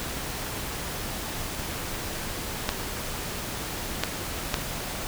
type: clicks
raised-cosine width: 0.2 ms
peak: -6 dBFS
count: 3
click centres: 2.691 / 4.036 / 4.542 s
effects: pink hiss -33 dBFS RMS until 5.07 s